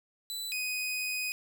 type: tone pair in turn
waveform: sawtooth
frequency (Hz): 3982 / 2499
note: B7 / D#7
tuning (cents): +14 / +7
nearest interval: minor sixth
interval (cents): 807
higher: first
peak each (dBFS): -32 / -28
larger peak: second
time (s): 0.3-0.52 / 0.52-1.32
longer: second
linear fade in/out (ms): 0
effects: none